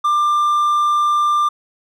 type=tone; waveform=triangle; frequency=1190 Hz; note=D6; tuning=22 cents sharp; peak=-11 dBFS; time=0.04-1.49 s; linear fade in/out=10 ms; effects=none